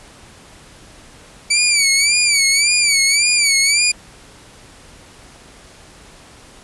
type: tone with vibrato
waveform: 15% pulse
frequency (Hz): 2299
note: D7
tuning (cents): -37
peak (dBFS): -5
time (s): 1.5-3.92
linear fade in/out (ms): 10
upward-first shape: sine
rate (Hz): 1.8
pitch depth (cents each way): 100
effects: pink hiss -43 dBFS RMS until 6.63 s + resampled to 24000 Hz